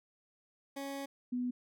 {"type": "tone pair in turn", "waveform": ["20% pulse", "sine"], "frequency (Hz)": [276.7, 247.4], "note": ["C#4", "B3"], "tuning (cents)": [-3, 3], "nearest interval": "major second", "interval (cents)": 194, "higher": "first", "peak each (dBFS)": [-34, -32], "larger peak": "second", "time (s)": [[0.76, 1.06], [1.32, 1.51]], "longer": "first", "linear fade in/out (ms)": 10, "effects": []}